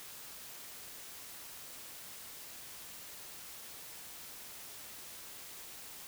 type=silence; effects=white hiss -49 dBFS RMS until 6.07 s